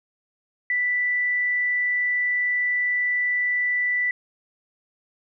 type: tone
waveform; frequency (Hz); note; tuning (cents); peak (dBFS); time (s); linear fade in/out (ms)
sine; 1975.5; B6; 0; -20; 0.7-4.11; 2
effects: none